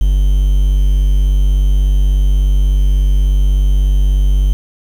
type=tone with quantisation; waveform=triangle; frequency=48.25 Hz; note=G1; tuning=27 cents flat; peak=-6 dBFS; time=0.01-4.53 s; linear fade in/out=0 ms; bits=6; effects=none